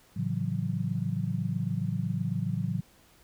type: chord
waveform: sine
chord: F# minor seventh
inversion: first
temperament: just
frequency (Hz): 111 / 138.75 / 166.5 / 185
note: A2 / C#3 / E3 / F#3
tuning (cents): +16 / +2 / +18 / 0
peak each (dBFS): -33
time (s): 0.16-2.81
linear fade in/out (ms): 10
effects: pink hiss -60 dBFS RMS until 3.23 s